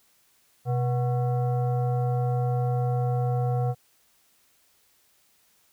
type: tone with frequency modulation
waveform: sine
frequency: 126.1 Hz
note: B2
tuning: 36 cents sharp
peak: -22 dBFS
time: 0.65-3.75 s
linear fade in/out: 50 ms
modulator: 612 Hz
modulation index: 0.66
effects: white hiss -64 dBFS RMS until 5.72 s